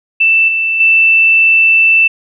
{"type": "tone with level steps", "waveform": "sine", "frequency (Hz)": 2659, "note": "E7", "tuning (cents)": 14, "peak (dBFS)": [-6, -11, -5], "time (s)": [0.2, 2.08], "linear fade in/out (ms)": 10, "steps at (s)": [0.48, 0.8], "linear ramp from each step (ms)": 5, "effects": []}